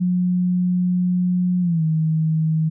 sine tone with pitch glide, 180 to 158.52 Hz, F#3 to D#3, -47 to +33 cents, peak -16 dBFS, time 0-2.7 s, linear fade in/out 20 ms, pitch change -220 cents, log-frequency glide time 1.61-1.83 s, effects none

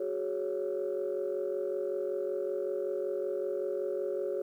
sine chord, F# suspended second, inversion none, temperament equal, 370 / 415.3 / 554.4 Hz, F#4 / G#4 / C#5, 0 / 0 / 0 cents, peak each -34 / -34 / -34 dBFS, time 0-4.42 s, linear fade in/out 5 ms, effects tanh soft clip ceiling -24 dBFS + 11-bit

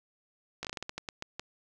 slowing click train, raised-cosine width 0.2 ms, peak -19 dBFS, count 12, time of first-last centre 0.63-1.396 s, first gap 17 ms, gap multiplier 1.26, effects none

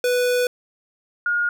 square / sine tone pair in turn, 493.9 / 1428.8 Hz, B4 / F6, 0 / +39 cents, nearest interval octave + tritone, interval 1839 cents, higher second, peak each -18 dBFS, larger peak neither, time 0.04-0.47 / 1.26-1.49 s, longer first, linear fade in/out 2 ms, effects none

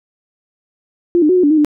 sine tone with pitch steps, 347.3 / 302.3 / 367.2 / 362.2 / 290.5 / 312.3 / 297.5 Hz, F4 / D#4 / F#4 / F#4 / D4 / D#4 / D4, -10 / -50 / -13 / -37 / -19 / +7 / +22 cents, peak -8 dBFS, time 1.15-1.647 s, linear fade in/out 0 ms, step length 71 ms, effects none

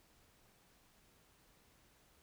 silence, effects pink hiss -69 dBFS RMS until 2.22 s

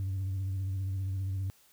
sine tone with vibrato, 95.8 Hz, G2, 39 cents flat, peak -28 dBFS, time 0-1.5 s, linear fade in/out 0 ms, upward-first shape sine, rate 15 Hz, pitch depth 41 cents each way, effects tanh soft clip ceiling -29 dBFS + white hiss -63 dBFS RMS until 1.72 s

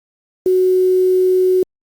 sine tone with quantisation, 370.1 Hz, F#4, in tune, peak -10 dBFS, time 0.46-1.63 s, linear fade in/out 2 ms, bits 6, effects Opus 48 kbps

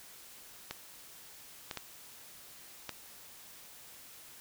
clicks, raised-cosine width 0.2 ms, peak -20 dBFS, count 4, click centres 0.71 / 1.712 / 1.773 / 2.893 s, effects white hiss -53 dBFS RMS until 4.4 s

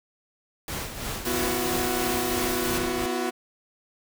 pink noise with tremolo, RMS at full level -31 dBFS, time 0.68-3.06 s, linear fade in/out 2 ms, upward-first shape sine, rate 3 Hz, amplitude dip 55%
sawtooth chord, B suspended fourth, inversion none, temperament equal with one note detuned, 246.9 / 338.1 / 370 Hz, B3 / E4 / F#4, 0 / +44 / 0 cents, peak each -27 / -27 / -25 dBFS, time 1.25-3.31 s, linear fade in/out 20 ms
white noise, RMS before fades -33 dBFS, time 1.25-2.78 s, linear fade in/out 2 ms
effects none

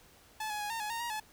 sawtooth tone with pitch steps, 865 / 840 / 831 / 912 / 843 / 923 / 946 / 859 Hz, A5 / G#5 / G#5 / A#5 / G#5 / A#5 / A#5 / A5, -30 / +19 / +1 / -38 / +26 / -17 / +25 / -42 cents, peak -31 dBFS, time 0.4-1.2 s, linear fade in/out 5 ms, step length 100 ms, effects pink hiss -60 dBFS RMS until 1.32 s

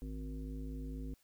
harmonic tone with a mistuned harmonic, 52.1 Hz, G#1, 6 cents sharp, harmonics 1 / 3 / 5 / 7 / 9, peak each -41 / -49 / -46 / -57 / -57 dBFS, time 0.02-1.14 s, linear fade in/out 0 ms, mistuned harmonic 1, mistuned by +60 cents, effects white hiss -72 dBFS RMS until 1.23 s

